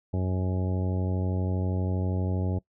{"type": "harmonic tone", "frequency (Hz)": 92.5, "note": "F#2", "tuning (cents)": 0, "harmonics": [1, 2, 3, 4, 5, 6, 7, 9], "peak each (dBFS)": [-26, -32, -36, -38, -40, -42, -43, -45], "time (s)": [0.13, 2.59], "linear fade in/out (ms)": 10, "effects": ["noise-tail reverb RT60 0.1 s tail -21 dB re dry"]}